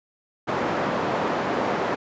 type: band-pass noise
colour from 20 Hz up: white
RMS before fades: -25 dBFS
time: 0.47-1.96 s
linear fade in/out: 20 ms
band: 170 to 900 Hz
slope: 12 dB/octave
effects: resampled to 16000 Hz